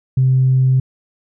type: tone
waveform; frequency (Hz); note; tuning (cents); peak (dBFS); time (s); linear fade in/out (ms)
sine; 130.4; C3; -5; -9; 0.17-0.8; 5
effects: tanh soft clip ceiling -5 dBFS